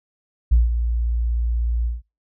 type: tone with ADSR envelope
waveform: sine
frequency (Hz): 58.27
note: A#1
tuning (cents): 0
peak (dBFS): -8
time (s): 0.51-2.02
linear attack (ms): 14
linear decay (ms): 160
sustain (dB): -10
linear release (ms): 170
effects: noise-tail reverb RT60 0.3 s tail -25 dB re dry + tanh soft clip ceiling -8 dBFS